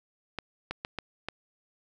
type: clicks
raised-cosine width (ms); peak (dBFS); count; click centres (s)
0.3; -17; 5; 0.387 / 0.71 / 0.849 / 0.987 / 1.286
effects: none